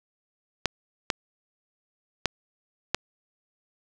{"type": "clicks", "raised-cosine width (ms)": 0.2, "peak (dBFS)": -5, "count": 4, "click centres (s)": [0.657, 1.102, 2.257, 2.946], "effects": []}